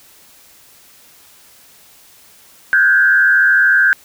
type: tone with frequency modulation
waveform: sine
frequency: 1568 Hz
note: G6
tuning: in tune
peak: -8 dBFS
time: 2.73-3.93 s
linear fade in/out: 0 ms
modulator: 93.4 Hz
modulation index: 1
effects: white hiss -46 dBFS RMS until 4.04 s